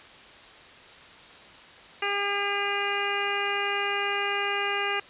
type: harmonic tone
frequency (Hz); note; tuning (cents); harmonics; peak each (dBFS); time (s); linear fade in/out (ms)
403.4; G4; +50; 1 / 2 / 3 / 4 / 5 / 6 / 7; -33 / -33 / -33 / -33 / -33 / -33 / -33; 2.02-5; 5
effects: white hiss -48 dBFS RMS until 5.09 s + resampled to 8000 Hz